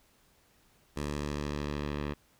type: tone with low-pass filter sweep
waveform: 10% pulse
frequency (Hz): 73.2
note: D2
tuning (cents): -5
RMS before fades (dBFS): -35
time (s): 0.96-2.14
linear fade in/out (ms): 10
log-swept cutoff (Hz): 10000 to 3000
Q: 0.96
effects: pink hiss -66 dBFS RMS until 2.39 s